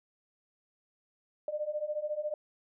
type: beating tone pair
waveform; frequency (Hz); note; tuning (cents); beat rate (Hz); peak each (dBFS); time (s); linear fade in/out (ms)
sine; 593 / 607; D5 / D#5; +17 / -43; 14; -36 / -34; 1.48-2.34; 2
effects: none